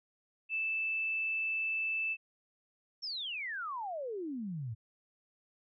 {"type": "tone", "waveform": "sine", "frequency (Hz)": 2637, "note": "E7", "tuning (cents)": 0, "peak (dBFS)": -31, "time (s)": [0.49, 2.17], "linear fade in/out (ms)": 50}
{"type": "exponential sweep", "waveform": "sine", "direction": "down", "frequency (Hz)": [5570, 104.2], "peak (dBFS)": -36, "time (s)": [3.02, 4.75], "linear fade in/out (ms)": 20}
{"effects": []}